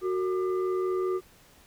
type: tone with frequency modulation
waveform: sine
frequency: 370 Hz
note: F#4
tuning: in tune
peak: -25 dBFS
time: 0.01-1.21 s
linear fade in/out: 50 ms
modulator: 825 Hz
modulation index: 0.53
effects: pink hiss -57 dBFS RMS until 1.66 s